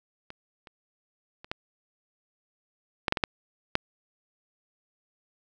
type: clicks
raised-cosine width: 0.3 ms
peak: -25 / -30 / -28 / -15 / -8 / -6 / -12 / -6 / -6 dBFS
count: 9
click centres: 0.304 / 0.672 / 1.445 / 1.515 / 3.082 / 3.124 / 3.172 / 3.238 / 3.754 s
effects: none